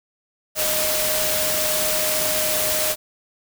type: tone in noise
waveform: sine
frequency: 619 Hz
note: D#5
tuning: 9 cents flat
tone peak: -26 dBFS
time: 0.55-2.96 s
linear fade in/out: 50 ms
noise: white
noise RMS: -22 dBFS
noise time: 0.55-2.96 s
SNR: -7 dB
effects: none